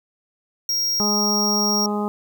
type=tone; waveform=square; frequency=5600 Hz; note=F8; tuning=4 cents sharp; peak=-20 dBFS; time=0.69-1.86 s; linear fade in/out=2 ms
type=harmonic tone; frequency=207.7 Hz; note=G#3; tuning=in tune; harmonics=1 / 2 / 3 / 4 / 5 / 6; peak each=-23 / -27 / -34 / -29 / -35 / -32 dBFS; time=1-2.08 s; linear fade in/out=0 ms
effects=9-bit